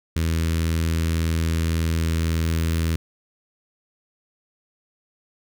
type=tone with notch filter; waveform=sawtooth; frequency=81.8 Hz; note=E2; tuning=13 cents flat; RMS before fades=-22 dBFS; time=0.16-2.96 s; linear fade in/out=0 ms; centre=750 Hz; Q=0.61; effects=none